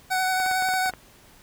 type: tone with vibrato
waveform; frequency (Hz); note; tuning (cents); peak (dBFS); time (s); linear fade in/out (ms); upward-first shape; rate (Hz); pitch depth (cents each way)
25% pulse; 748; F#5; +19; -18; 0.1-0.91; 20; sine; 11; 17
type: clicks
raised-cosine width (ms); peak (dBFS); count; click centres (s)
0.5; -21; 9; 0.401 / 0.462 / 0.513 / 0.623 / 0.688 / 0.738 / 0.86 / 0.896 / 0.937
effects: pink hiss -53 dBFS RMS until 1.42 s